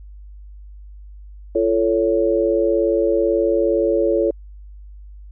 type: tone cluster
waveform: sine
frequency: 341.4 / 439.2 / 558 Hz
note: F4 / A4 / C#5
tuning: -39 / -3 / +11 cents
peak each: -19 dBFS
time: 1.55-4.31 s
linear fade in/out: 5 ms
effects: added 50 Hz sine -36 dBFS peak until 5.31 s